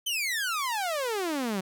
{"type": "exponential sweep", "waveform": "sawtooth", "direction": "down", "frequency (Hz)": [3136, 181.9], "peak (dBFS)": -24, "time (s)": [0.06, 1.61], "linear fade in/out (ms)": 10, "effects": []}